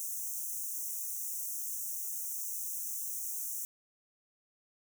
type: high-pass noise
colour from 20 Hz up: white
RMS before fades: -38 dBFS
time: 0-3.65 s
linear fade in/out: 0 ms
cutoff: 5800 Hz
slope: 96 dB/octave
effects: none